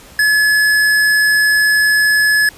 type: tone with hard clipping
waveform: sine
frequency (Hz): 1707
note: G#6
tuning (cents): +47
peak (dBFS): -11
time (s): 0.19-2.49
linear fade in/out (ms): 2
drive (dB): 16
effects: pink hiss -40 dBFS RMS until 2.57 s + resampled to 32000 Hz